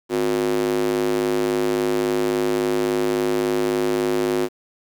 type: tone with high-pass filter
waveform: square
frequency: 51.8 Hz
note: G#1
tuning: 4 cents flat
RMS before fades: -21 dBFS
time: 0.09-4.49 s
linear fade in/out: 50 ms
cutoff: 330 Hz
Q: 4.9
effects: 8-bit